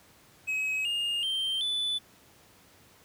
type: tone with pitch steps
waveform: triangle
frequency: 2551 / 2831 / 3141 / 3485 Hz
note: D#7 / F7 / G7 / A7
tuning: +43 / +23 / +3 / -17 cents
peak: -26 dBFS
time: 0.47-1.99 s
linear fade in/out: 20 ms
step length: 380 ms
effects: pink hiss -58 dBFS RMS until 3.04 s + high-pass 80 Hz 12 dB/octave